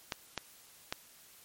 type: clicks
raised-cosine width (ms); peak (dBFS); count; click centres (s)
0.2; -16; 3; 0.122 / 0.377 / 0.925
effects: white hiss -58 dBFS RMS until 1.44 s + MP3 64 kbps